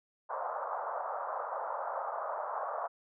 pink band-pass noise, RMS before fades -37 dBFS, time 0.29-2.88 s, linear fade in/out 20 ms, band 560 to 1300 Hz, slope 48 dB/octave, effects none

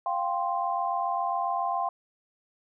sine chord, F suspended second, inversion none, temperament just, 698.5 / 785.8 / 1047.7 Hz, F5 / G5 / C6, 0 / +4 / +2 cents, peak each -30 dBFS, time 0.06-1.89 s, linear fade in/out 2 ms, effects none

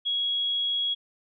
sine tone, 3322 Hz, G#7, in tune, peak -24 dBFS, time 0.05-0.95 s, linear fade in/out 20 ms, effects none

